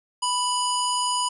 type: harmonic tone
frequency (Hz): 987.8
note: B5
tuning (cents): 0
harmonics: 1 / 3 / 5 / 7 / 9 / 10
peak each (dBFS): -24 / -29 / -31 / -32 / -34 / -34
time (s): 0.22-1.29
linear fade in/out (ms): 10
effects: none